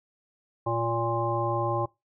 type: harmonic tone with a mistuned harmonic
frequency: 116.54 Hz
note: A#2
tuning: in tune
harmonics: 1 / 3 / 5 / 7 / 9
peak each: -31 / -31 / -31 / -31 / -31 dBFS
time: 0.66-1.86 s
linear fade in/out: 10 ms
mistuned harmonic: 5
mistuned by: -17 cents
effects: noise-tail reverb RT60 0.2 s tail -21 dB re dry